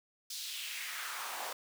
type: noise with high-pass filter sweep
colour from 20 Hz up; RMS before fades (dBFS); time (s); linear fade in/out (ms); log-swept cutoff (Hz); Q
pink; -41; 0.3-1.53; 5; 4700 to 660; 2.2
effects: none